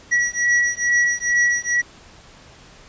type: beating tone pair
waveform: square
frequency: 1930 / 1932.3 Hz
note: B6 / B6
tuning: -40 / -38 cents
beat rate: 2.3 Hz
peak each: -20 dBFS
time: 0.11-1.82 s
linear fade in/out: 20 ms
effects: pink hiss -46 dBFS RMS until 2.88 s + resampled to 16000 Hz